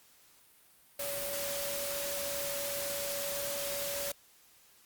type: tone in noise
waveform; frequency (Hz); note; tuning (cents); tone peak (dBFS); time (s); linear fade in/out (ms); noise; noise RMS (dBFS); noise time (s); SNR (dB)
sine; 567; C#5; +39; -38; 0.99-4.12; 5; white; -37; 0.99-4.12; -4
effects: white hiss -62 dBFS RMS until 4.85 s + Opus 48 kbps